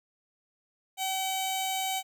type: tone with notch filter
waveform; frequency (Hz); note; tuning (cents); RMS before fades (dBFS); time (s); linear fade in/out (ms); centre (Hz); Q
15% pulse; 762; G5; -49; -31; 0.97-2.03; 50; 1600; 0.81
effects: none